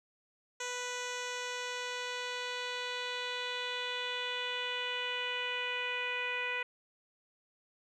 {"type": "tone with low-pass filter sweep", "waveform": "10% pulse", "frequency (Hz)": 493.9, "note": "B4", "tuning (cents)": 0, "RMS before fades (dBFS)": -37, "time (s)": [0.6, 6.63], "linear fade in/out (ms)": 5, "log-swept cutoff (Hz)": [6200, 2400], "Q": 3.3, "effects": []}